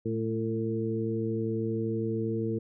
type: harmonic tone with a mistuned harmonic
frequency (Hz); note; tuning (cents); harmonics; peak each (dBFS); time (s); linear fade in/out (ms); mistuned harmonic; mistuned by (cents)
112.6; A2; +40; 1 / 2 / 3 / 4; -33 / -33 / -33 / -33; 0.05-2.59; 10; 2; -39
effects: none